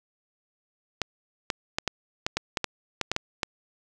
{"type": "clicks", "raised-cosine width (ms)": 0.2, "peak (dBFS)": -8, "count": 12, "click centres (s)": [1.017, 1.502, 1.785, 1.877, 2.265, 2.37, 2.572, 2.643, 3.013, 3.116, 3.164, 3.432], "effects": []}